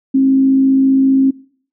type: tone with frequency modulation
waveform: sine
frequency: 267.6 Hz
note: C4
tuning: 39 cents sharp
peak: -8 dBFS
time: 0.14-1.31 s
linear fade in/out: 10 ms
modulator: 55.1 Hz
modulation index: 0.21
effects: noise-tail reverb RT60 0.5 s tail -21 dB re dry